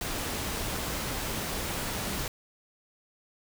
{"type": "tone in noise", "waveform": "sine", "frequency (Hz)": 194.9, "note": "G3", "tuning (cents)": -10, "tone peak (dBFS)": -39, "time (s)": [1.95, 2.18], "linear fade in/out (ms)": 2, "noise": "pink", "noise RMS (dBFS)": -33, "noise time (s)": [0.01, 2.28], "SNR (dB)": -9, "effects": []}